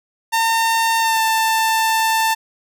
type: tone with pitch glide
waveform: sawtooth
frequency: 908 to 890.3 Hz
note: A#5 to A5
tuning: -46 to +20 cents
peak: -11 dBFS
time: 0.32-2.35 s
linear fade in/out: 20 ms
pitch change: -34 cents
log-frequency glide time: 0.99-1.21 s
effects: none